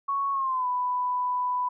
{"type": "tone with pitch glide", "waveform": "sine", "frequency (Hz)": [1108.7, 993.5], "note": ["C#6", "B5"], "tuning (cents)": [0, 10], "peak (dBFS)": -24, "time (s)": [0.08, 1.69], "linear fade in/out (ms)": 10, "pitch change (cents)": -190, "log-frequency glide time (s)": [0.32, 0.67], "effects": []}